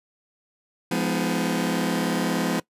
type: chord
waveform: sawtooth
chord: F half-diminished seventh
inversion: none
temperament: just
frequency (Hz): 174.61 / 209.5 / 251.4 / 314.3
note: F3 / Ab3 / Cb4 / Eb4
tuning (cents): 0 / +15 / +31 / +18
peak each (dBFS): -23 / -24 / -23 / -26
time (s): 0.91-2.6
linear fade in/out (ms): 5
effects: noise-tail reverb RT60 0.1 s tail -21 dB re dry + resampled to 32000 Hz